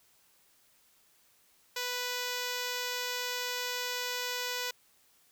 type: tone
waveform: 5% pulse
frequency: 493.9 Hz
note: B4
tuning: in tune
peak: -21 dBFS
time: 1.76-4.71 s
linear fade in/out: 5 ms
effects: white hiss -66 dBFS RMS until 5.31 s